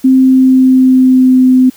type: tone with pitch glide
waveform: sine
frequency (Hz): 261.6 to 256.4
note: C4 to C4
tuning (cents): 0 to -35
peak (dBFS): -3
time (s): 0.04-1.7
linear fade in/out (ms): 10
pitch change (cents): -35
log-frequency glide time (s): 0.15-1.46
effects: white hiss -41 dBFS RMS until 1.76 s